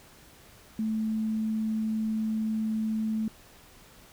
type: tone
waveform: sine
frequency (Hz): 219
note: A3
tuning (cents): -8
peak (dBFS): -26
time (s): 0.79-3.28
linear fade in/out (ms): 2
effects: pink hiss -54 dBFS RMS until 4.12 s